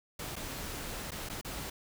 pink noise with dropouts, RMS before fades -40 dBFS, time 0.19-1.7 s, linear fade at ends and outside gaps 5 ms, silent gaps 0.357-0.363 / 1.108-1.117 / 1.289-1.297 / 1.413-1.447 s, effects none

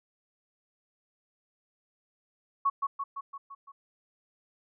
sine tone with echo, 1108.7 Hz, C#6, in tune, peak -22 dBFS, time 2.65-2.7 s, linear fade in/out 10 ms, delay 170 ms, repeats 6, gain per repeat -4 dB, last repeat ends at 3.72 s, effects none

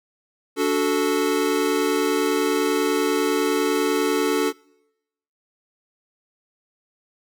square chord, D major, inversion none, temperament equal with one note detuned, 290.1 / 370 / 440 Hz, D4 / F#4 / A4, -21 / 0 / 0 cents, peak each -24 / -25 / -23 dBFS, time 0.56-4.53 s, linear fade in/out 50 ms, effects noise-tail reverb RT60 0.9 s tail -26 dB re dry

